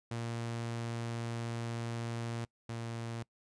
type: tone pair in turn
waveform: sawtooth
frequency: 116.54 / 115.67 Hz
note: A#2 / A#2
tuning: 0 / -13 cents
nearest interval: unison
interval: 13 cents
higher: first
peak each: -32 / -34 dBFS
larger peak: first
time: 0.11-2.45 / 2.69-3.23 s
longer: first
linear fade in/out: 5 ms
effects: noise-tail reverb RT60 0.1 s tail -24 dB re dry + resampled to 22050 Hz